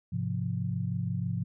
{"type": "chord", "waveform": "sine", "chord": "F minor", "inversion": "first", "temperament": "just", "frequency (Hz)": [104.77, 130.96, 174.61], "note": ["Ab2", "C3", "F3"], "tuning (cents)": [16, 2, 0], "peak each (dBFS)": -33, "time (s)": [0.12, 1.44], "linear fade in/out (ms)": 10, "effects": []}